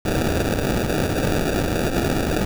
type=noise with sample-and-hold; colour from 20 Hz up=blue; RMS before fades=-21 dBFS; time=0.05-2.45 s; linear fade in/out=5 ms; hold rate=1050 Hz; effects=none